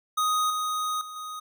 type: tone with level steps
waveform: square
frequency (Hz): 1248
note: D#6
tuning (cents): +5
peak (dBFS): -23 / -27 / -38 / -35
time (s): 0.17-1.4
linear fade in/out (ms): 10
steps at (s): 0.5 / 1.01 / 1.16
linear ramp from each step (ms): 2
effects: none